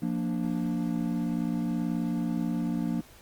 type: chord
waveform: triangle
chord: Bb major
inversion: second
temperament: equal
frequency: 174.61 / 233.1 / 293.7 Hz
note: F3 / Bb3 / D4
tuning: 0 / 0 / 0 cents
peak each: -29 / -28 / -31 dBFS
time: 0.02-3.01 s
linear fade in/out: 5 ms
effects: pink hiss -54 dBFS RMS until 3.21 s + Opus 24 kbps